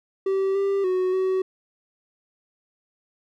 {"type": "tone with pitch steps", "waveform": "triangle", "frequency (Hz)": [386.6, 394.7, 369.5, 376.4], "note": ["G4", "G4", "F#4", "F#4"], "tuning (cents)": [-24, 12, -2, 30], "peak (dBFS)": -18, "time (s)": [0.26, 1.42], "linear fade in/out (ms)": 5, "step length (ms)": 290, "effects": []}